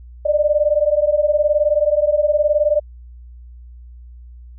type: beating tone pair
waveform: sine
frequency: 587.3 / 606.3 Hz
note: D5 / D#5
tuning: 0 / -45 cents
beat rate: 19 Hz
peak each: -16 dBFS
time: 0.25-2.8 s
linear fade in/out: 10 ms
effects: added 60 Hz sine -36 dBFS peak until 4.58 s